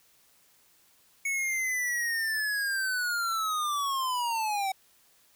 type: linear sweep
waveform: square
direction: down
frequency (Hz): 2217 to 755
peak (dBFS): -28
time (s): 1.25-4.72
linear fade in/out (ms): 5
effects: white hiss -63 dBFS RMS until 5.35 s